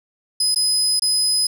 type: tone with dropouts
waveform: 30% pulse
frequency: 5030 Hz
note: D#8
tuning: 18 cents sharp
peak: -12 dBFS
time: 0.4-1.47 s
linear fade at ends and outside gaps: 5 ms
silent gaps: 0.547-0.559 / 0.996-1.02 s
effects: none